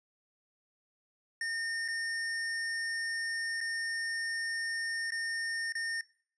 square tone with dropouts, 1825 Hz, A#6, 37 cents flat, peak -33 dBFS, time 1.41-6.01 s, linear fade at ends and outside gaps 2 ms, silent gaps 1.88-1.884 / 3.606-3.611 / 5.106-5.12 / 5.723-5.752 s, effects noise-tail reverb RT60 0.5 s tail -21 dB re dry + resampled to 22050 Hz

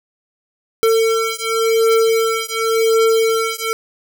square beating tone pair, 449.5 / 450.41 Hz, A4 / A4, +37 / +40 cents, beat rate 0.91 Hz, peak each -17 dBFS, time 0.83-3.73 s, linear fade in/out 0 ms, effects none

